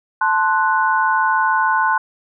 sine chord, F# diminished, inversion first, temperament equal, 880 / 1046.5 / 1480 Hz, A5 / C6 / F#6, 0 / 0 / 0 cents, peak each -18 dBFS, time 0.21-1.98 s, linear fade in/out 5 ms, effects none

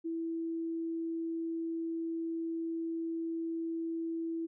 sine tone, 329.6 Hz, E4, in tune, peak -33 dBFS, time 0.04-4.47 s, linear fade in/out 20 ms, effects none

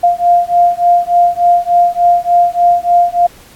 sine beating tone pair, 698 / 701.4 Hz, F5 / F5, -1 / +7 cents, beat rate 3.4 Hz, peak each -10 dBFS, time 0.03-3.27 s, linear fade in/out 10 ms, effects pink hiss -41 dBFS RMS until 3.55 s + AAC 64 kbps

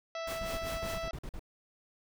harmonic tone, 659.3 Hz, E5, in tune, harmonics 1 / 2 / 3 / 4 / 5 / 6 / 7 / 8 / 9, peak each -37 / -43 / -47 / -49 / -51 / -53 / -54 / -55 / -56 dBFS, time 0.15-1.11 s, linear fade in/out 2 ms
pink noise with tremolo, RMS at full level -41 dBFS, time 0.27-1.03 s, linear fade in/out 5 ms, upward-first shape sine, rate 5.1 Hz, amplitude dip 80%
brown noise bursts, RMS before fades -40 dBFS, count 10, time 0.41-1.394 s, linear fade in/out 2 ms, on 57 ms, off 46 ms
effects none

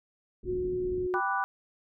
pink low-pass noise, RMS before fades -41 dBFS, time 0.43-1.07 s, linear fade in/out 5 ms, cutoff 360 Hz, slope 48 dB/octave
sine tone, 364.6 Hz, F#4, 25 cents flat, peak -28 dBFS, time 0.45-1.21 s, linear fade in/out 50 ms
sine chord, G major seventh, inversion none, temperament equal, 784 / 987.8 / 1174.7 / 1480 Hz, G5 / B5 / D6 / F#6, 0 / 0 / 0 / 0 cents, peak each -32 dBFS, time 1.14-1.44 s, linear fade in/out 0 ms
effects none

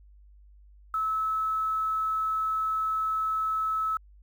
sine tone with quantisation, 1300 Hz, E6, 24 cents flat, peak -25 dBFS, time 0.94-3.97 s, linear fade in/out 2 ms, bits 9, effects added 50 Hz sine -51 dBFS peak until 4.22 s

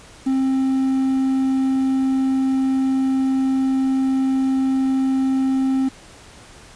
triangle tone with quantisation, 265.1 Hz, C4, 23 cents sharp, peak -14 dBFS, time 0.26-5.89 s, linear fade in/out 10 ms, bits 7, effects pink hiss -44 dBFS RMS until 6.75 s + resampled to 22050 Hz

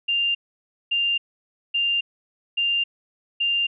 sine tone bursts, 2794 Hz, F7, in tune, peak -19 dBFS, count 5, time 0.08-3.67 s, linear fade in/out 10 ms, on 270 ms, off 560 ms, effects none

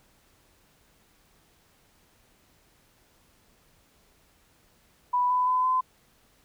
sine tone with pitch steps, 987.8 / 999.3 / 1010.9 / 1022.6 Hz, B5 / B5 / B5 / C6, 0 / +20 / +40 / -40 cents, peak -21 dBFS, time 5.13-5.81 s, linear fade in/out 10 ms, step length 170 ms, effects pink hiss -63 dBFS RMS until 6.44 s

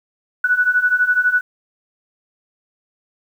sine beating tone pair, 1472 / 1484 Hz, F#6 / F#6, -9 / +5 cents, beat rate 12 Hz, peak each -18 / -15 dBFS, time 0.44-1.41 s, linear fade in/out 5 ms, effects 8-bit

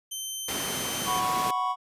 15% pulse tone, 3100 Hz, G7, 20 cents flat, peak -25 dBFS, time 0.11-1.2 s, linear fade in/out 10 ms
pink noise, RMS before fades -31 dBFS, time 0.48-1.51 s, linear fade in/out 5 ms
triangle chord, F# suspended fourth, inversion none, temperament equal, 740 / 987.8 / 1108.7 Hz, F#5 / B5 / C#6, 0 / 0 / 0 cents, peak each -29 / -28 / -26 dBFS, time 1.05-1.76 s, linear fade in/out 50 ms
effects high-pass 150 Hz 12 dB/octave + resampled to 32000 Hz

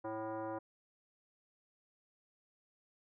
sine tone with frequency modulation, 108.8 Hz, A2, 19 cents flat, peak -38 dBFS, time 0.04-0.59 s, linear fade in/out 10 ms, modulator 439 Hz, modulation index 2.1, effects none

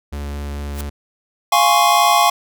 45% pulse tone with vibrato, 71.8 Hz, D2, 39 cents flat, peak -24 dBFS, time 0.12-0.9 s, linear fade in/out 10 ms, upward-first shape sine, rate 4.5 Hz, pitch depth 8 cents each way
white noise with exponential growth, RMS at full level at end -27 dBFS, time 0.7-0.81 s, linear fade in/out 2 ms, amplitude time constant 23 ms
square chord, Db major seventh, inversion first, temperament equal, 698.5 / 830.6 / 1046.5 / 1108.7 Hz, F5 / Ab5 / C6 / Db6, 0 / 0 / 0 / 0 cents, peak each -17 / -17 / -21 / -16 dBFS, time 1.52-2.3 s, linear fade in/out 5 ms
effects none

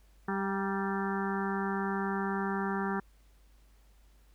harmonic tone with a mistuned harmonic, 196 Hz, G3, in tune, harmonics 1 / 2 / 4 / 5 / 6 / 7 / 8 / 9, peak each -33 / -36 / -39 / -40 / -41 / -41 / -42 / -43 dBFS, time 0.28-3 s, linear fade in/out 5 ms, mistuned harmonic 5, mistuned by -46 cents, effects added 50 Hz sine -58 dBFS peak until 4.34 s + pink hiss -69 dBFS RMS until 4.34 s

